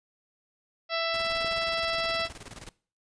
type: harmonic tone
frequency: 663 Hz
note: E5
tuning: 10 cents sharp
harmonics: 1 / 2 / 3 / 4 / 5 / 6 / 7 / 8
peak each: -30 / -33 / -35 / -36 / -37 / -38 / -38 / -39 dBFS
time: 0.89-2.29 s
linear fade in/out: 50 ms
type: noise with tremolo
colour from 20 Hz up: pink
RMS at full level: -42 dBFS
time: 1.14-2.69 s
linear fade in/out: 0 ms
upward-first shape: square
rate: 19 Hz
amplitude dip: 75%
type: click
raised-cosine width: 2 ms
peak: -25 dBFS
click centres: 1.446 s
effects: noise-tail reverb RT60 0.4 s tail -21 dB re dry + resampled to 22050 Hz